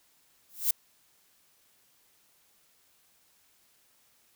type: noise with exponential growth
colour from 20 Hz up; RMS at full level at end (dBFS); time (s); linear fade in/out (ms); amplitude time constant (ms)
violet; -21; 0.49-0.71; 5; 46
effects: white hiss -66 dBFS RMS until 4.35 s